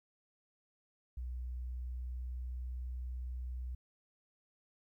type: tone with pitch glide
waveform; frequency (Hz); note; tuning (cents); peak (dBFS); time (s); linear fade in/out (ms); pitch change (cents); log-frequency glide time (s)
sine; 61.74 to 62.21; B1 to B1; 0 to +13; -38; 1.17-3.75; 5; +13; 1.43-2.72
effects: 13-bit